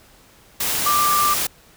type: tone in noise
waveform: sine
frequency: 1182 Hz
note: D6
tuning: 11 cents sharp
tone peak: -16 dBFS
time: 0.86-1.34 s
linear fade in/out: 5 ms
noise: white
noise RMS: -22 dBFS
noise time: 0.6-1.47 s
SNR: +3 dB
effects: pink hiss -51 dBFS RMS until 1.76 s